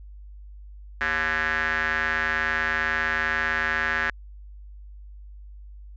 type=tone with band-pass filter; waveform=square; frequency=78.9 Hz; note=D#2; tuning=25 cents sharp; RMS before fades=-25 dBFS; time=1.01-4.1 s; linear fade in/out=0 ms; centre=1700 Hz; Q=5.9; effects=added 50 Hz sine -40 dBFS peak until 5.96 s + resampled to 16000 Hz